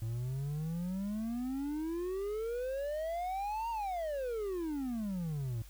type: exponential two-way sweep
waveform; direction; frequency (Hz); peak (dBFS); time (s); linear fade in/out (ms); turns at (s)
triangle; up then down; 110 to 940 to 110; -32; 0.02-5.62; 0; 3.7
effects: added 50 Hz sine -50 dBFS peak until 5.69 s + white hiss -60 dBFS RMS until 5.69 s